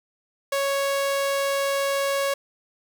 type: tone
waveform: sawtooth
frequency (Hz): 554.4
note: C#5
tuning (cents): 0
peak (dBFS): -18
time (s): 0.52-2.34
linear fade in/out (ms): 5
effects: none